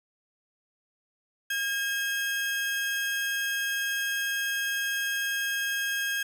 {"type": "tone pair together", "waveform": "35% pulse", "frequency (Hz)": [1622.1, 2575], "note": ["G#6", "E7"], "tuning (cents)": [-41, -41], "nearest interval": "minor sixth", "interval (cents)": 800, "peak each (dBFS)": [-26, -36], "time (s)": [1.5, 6.23], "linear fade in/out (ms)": 5, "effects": []}